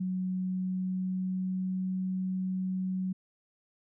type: tone with pitch glide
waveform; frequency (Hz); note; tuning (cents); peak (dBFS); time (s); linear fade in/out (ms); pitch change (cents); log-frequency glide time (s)
sine; 185 to 186.5; F#3 to F#3; 0 to +14; -29; 0-3.13; 10; +14; 0.29-1.92
effects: none